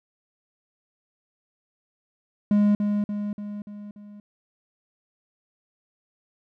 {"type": "tone with echo", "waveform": "triangle", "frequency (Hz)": 206.5, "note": "G#3", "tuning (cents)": -10, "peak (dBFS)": -14, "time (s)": [2.51, 2.75], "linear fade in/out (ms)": 2, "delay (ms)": 290, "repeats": 5, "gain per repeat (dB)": -5, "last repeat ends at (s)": 4.2, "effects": []}